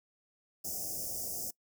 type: band-stop noise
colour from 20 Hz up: white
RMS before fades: -38 dBFS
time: 0.64-1.51 s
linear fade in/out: 10 ms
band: 770 to 5000 Hz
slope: 96 dB/octave
effects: noise-tail reverb RT60 0.1 s tail -22 dB re dry